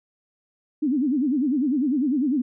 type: tone with vibrato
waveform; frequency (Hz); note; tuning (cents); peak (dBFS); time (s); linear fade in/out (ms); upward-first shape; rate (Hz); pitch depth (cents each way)
sine; 273.9; C#4; -21; -19; 0.82-2.42; 10; sine; 10; 220
effects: none